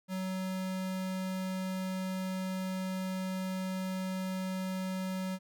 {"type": "tone", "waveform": "square", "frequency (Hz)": 187.4, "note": "F#3", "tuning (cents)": 22, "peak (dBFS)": -34, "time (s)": [0.08, 5.39], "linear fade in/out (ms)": 50, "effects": []}